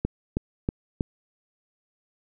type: click train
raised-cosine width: 3 ms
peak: -11 dBFS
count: 4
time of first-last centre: 0.05-1.008 s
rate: 3.13 Hz
effects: none